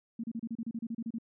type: tone bursts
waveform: sine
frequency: 229.1 Hz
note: A#3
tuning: 30 cents flat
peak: -33 dBFS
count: 13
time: 0.19-1.185 s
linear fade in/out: 5 ms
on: 47 ms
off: 32 ms
effects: none